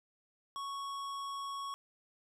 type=tone with hard clipping; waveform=sine; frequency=1108.7 Hz; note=C#6; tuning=in tune; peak=-40 dBFS; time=0.56-1.74 s; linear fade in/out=0 ms; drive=14 dB; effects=none